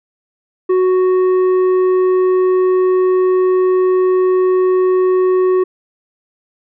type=tone with tanh clipping; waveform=sine; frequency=370 Hz; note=F#4; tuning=in tune; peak=-11 dBFS; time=0.69-5.64 s; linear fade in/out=10 ms; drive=7 dB; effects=none